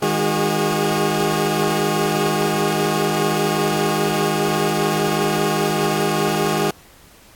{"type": "tone cluster", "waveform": "20% pulse", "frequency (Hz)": [155.9, 205.2, 364.8, 405.4], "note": ["D#3", "G#3", "F#4", "G#4"], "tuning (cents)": [4, -21, -24, -42], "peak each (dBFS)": -18, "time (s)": [0.02, 6.71], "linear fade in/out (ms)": 5, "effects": ["pink hiss -48 dBFS RMS until 7.35 s", "AAC 64 kbps"]}